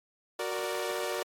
sawtooth chord, Gb augmented, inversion none, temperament equal, 370 / 466.2 / 587.3 Hz, Gb4 / Bb4 / D5, 0 / 0 / 0 cents, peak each -32 dBFS, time 0.39-1.23 s, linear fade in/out 5 ms, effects AAC 48 kbps

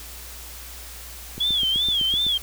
click train, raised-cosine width 3 ms, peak -22 dBFS, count 8, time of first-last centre 1.38-2.266 s, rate 7.9 Hz
sine tone with vibrato, 3322 Hz, G#7, in tune, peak -19 dBFS, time 1.4-2.38 s, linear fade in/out 10 ms, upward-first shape sine, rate 2.7 Hz, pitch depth 130 cents each way
effects added 60 Hz sine -41 dBFS peak until 2.42 s + white hiss -40 dBFS RMS until 2.42 s

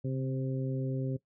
harmonic tone with a mistuned harmonic, 131.5 Hz, C3, 9 cents sharp, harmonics 1 / 2 / 3 / 4, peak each -31 / -37 / -41 / -43 dBFS, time 0.04-1.17 s, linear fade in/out 10 ms, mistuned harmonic 1, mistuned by +25 cents, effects noise-tail reverb RT60 0.1 s tail -18 dB re dry

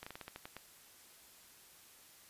slowing click train, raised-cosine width 0.3 ms, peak -29 dBFS, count 9, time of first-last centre 0.03-0.566 s, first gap 35 ms, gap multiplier 1.18, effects white hiss -60 dBFS RMS until 2.29 s + resampled to 32000 Hz

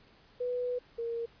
sine tone pair in turn, 493.9 / 465 Hz, B4 / A#4, 0 / -4 cents, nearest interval minor second, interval 104 cents, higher first, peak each -30 / -32 dBFS, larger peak first, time 0.4-0.79 / 0.98-1.26 s, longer first, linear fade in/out 10 ms, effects pink hiss -61 dBFS RMS until 1.4 s + resampled to 11025 Hz

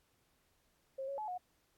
sine tone with pitch steps, 535 / 554 / 856 / 725 Hz, C5 / C#5 / A5 / F#5, +38 / -1 / -48 / -35 cents, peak -38 dBFS, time 0.98-1.38 s, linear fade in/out 10 ms, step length 100 ms, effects pink hiss -75 dBFS RMS until 1.77 s + AAC 64 kbps

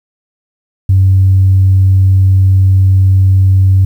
sine tone, 95.2 Hz, F#2, 50 cents sharp, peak -3 dBFS, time 0.89-3.85 s, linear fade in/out 5 ms, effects tanh soft clip ceiling 0 dBFS + 7-bit

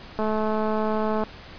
click train, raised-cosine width 1 ms, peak -13 dBFS, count 227, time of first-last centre 0.19-1.236 s, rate 216 Hz, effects pink hiss -43 dBFS RMS until 1.58 s + resampled to 11025 Hz

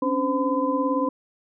sine tone cluster, 268.9 / 286.7 / 515 / 1014 Hz, C4 / D4 / C5 / B5, +47 / -42 / -28 / +45 cents, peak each -26 dBFS, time 0.02-1.09 s, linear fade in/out 5 ms, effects none

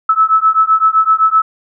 sine beating tone pair, 1300 / 1307.8 Hz, E6 / E6, -24 / -14 cents, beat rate 7.8 Hz, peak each -11 dBFS, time 0.09-1.42 s, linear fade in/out 5 ms, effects none

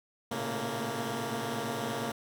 10% pulse tone cluster, 110.6 / 119.4 / 138.1 / 217.3 / 233 Hz, A2 / A#2 / C#3 / A3 / A#3, +9 / +42 / -6 / -21 / -1 cents, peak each -34 / -33 / -31 / -33 / -27 dBFS, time 0.31-2.12 s, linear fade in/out 5 ms, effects none

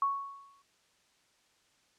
sine tone with exponential decay, 1110 Hz, C#6, 2 cents sharp, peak -24 dBFS, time 0.02-0.62 s, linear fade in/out 2 ms, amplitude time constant 130 ms, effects white hiss -69 dBFS RMS until 1.98 s + low-pass 7000 Hz 12 dB/octave

